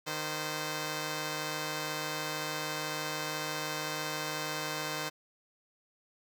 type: tone pair together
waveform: 5% pulse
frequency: 153.8 / 517.3 Hz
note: D#3 / C5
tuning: -20 / -20 cents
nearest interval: octave + major sixth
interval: 2100 cents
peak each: -25 dBFS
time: 0.06-5.1 s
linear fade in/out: 20 ms
effects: none